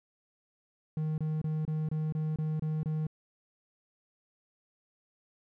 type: tone bursts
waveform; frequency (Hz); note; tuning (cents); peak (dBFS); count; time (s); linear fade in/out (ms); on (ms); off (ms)
triangle; 155.56; D#3; 0; -27; 9; 0.97-3.068; 2; 210; 26
effects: none